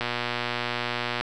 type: click train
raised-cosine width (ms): 0.3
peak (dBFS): -11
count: 145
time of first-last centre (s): 0.01-1.21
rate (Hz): 120
effects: none